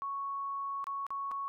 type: tone with dropouts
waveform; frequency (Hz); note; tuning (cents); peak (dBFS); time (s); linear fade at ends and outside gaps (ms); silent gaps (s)
sine; 1108.7; C#6; 0; -34; 0.02-1.48; 0; 0.842-0.869 / 1.066-1.105 / 1.312-1.316
effects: none